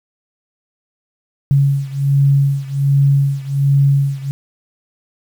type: beating tone pair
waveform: sine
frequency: 138.9 / 140.2 Hz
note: C#3 / C#3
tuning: +4 / +20 cents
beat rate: 1.3 Hz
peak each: -13 / -15 dBFS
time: 1.51-4.31 s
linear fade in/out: 0 ms
effects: 7-bit